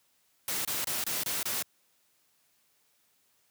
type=noise bursts; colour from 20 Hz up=white; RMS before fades=-32 dBFS; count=6; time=0.48-1.625 s; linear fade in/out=2 ms; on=170 ms; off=25 ms; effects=white hiss -70 dBFS RMS until 3.5 s + high-pass 80 Hz 12 dB/octave